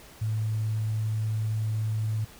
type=tone with quantisation; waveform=sine; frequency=109 Hz; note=A2; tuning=16 cents flat; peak=-25 dBFS; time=0.21-2.25 s; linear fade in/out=10 ms; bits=9; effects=pink hiss -50 dBFS RMS until 2.39 s